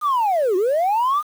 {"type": "linear two-way sweep", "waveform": "sine", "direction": "down then up", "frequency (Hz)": [1244.5, 349.2, 1244.5], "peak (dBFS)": -14, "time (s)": [0.01, 1.23], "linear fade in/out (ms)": 50, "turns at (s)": 0.56, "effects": ["tanh soft clip ceiling -14 dBFS", "7-bit"]}